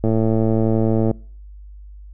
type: click train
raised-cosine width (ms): 2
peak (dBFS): -6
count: 120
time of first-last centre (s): 0.04-1.112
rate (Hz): 111
effects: noise-tail reverb RT60 0.5 s tail -26 dB re dry + added 50 Hz sine -36 dBFS peak until 2.13 s